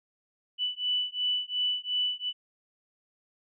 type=beating tone pair; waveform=sine; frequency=2975 / 2977.8 Hz; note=F#7 / F#7; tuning=+9 / +10 cents; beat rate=2.8 Hz; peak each=-30 dBFS; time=0.58-2.33 s; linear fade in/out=50 ms; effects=none